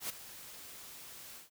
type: noise with ADSR envelope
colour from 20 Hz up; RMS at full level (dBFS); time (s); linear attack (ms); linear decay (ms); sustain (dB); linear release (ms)
white; -36; 0-1.5; 93; 13; -14; 130
effects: none